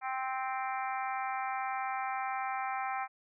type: harmonic tone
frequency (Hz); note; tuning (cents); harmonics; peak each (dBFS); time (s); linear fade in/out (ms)
261.6; C4; 0; 3 / 4 / 5 / 6 / 7 / 8 / 9; -35 / -40 / -40 / -46 / -46 / -46 / -45; 0.01-3.08; 50
effects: none